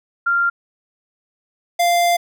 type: tone pair in turn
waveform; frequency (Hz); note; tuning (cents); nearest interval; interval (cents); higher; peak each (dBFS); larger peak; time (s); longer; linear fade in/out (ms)
sine / square; 1390 / 695; F6 / F5; -9 / -9; octave; 1200; first; -14; neither; 0.26-0.5 / 1.79-2.17; second; 10
effects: none